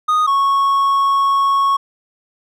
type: tone pair in turn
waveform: triangle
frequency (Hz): 1239 / 1103.8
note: D#6 / C#6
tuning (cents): -8 / -8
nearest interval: major second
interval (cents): 200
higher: first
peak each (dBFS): -10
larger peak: neither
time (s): 0.08-0.27 / 0.27-1.77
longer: second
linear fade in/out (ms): 10
effects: none